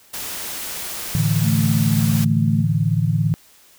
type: noise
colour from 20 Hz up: white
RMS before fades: -29 dBFS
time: 0.13-2.25 s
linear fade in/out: 10 ms
type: chord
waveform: sine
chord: A suspended fourth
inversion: none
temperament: equal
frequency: 110 / 146.83 / 164.81 Hz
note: A2 / D3 / E3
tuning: 0 / 0 / 0 cents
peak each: -20 dBFS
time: 1.15-3.34 s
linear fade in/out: 0 ms
type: tone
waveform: sine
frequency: 220 Hz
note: A3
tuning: in tune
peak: -20 dBFS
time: 1.42-2.66 s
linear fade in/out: 50 ms
effects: white hiss -51 dBFS RMS until 3.78 s